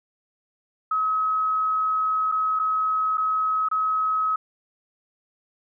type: tone with dropouts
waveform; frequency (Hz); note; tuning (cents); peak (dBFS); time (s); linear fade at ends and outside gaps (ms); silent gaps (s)
sine; 1278; D#6; +46; -20; 0.91-4.36; 5; 2.317-2.321 / 2.592-2.596 / 3.173-3.179 / 3.687-3.713
effects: none